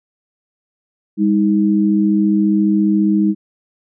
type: tone pair together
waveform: sine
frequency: 201.5 / 316.1 Hz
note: G3 / D#4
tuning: +48 / +27 cents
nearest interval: minor sixth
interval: 779 cents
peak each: -13 / -15 dBFS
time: 1.17-3.35 s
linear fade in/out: 50 ms
effects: none